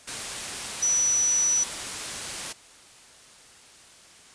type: tone in noise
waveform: sine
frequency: 5920 Hz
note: F#8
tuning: in tune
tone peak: -20 dBFS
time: 0.82-1.64 s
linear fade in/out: 10 ms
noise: white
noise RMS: -33 dBFS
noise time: 0.07-2.53 s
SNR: +10 dB
effects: white hiss -51 dBFS RMS until 4.34 s + resampled to 22050 Hz